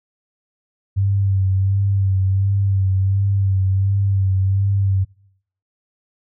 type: tone with vibrato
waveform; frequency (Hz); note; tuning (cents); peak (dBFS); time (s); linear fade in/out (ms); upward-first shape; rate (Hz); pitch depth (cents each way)
sine; 97.2; G2; -14; -14; 0.96-5.05; 20; sine; 1.4; 37
effects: noise-tail reverb RT60 0.7 s tail -24 dB re dry